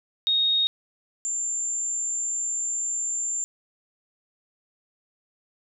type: tone pair in turn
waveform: sine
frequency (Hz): 3729 / 7262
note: A#7 / A#8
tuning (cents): 0 / -46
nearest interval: octave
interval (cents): 1154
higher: second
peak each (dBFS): -19 / -25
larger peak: first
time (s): 0.27-0.67 / 1.25-3.44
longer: second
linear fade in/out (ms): 0
effects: none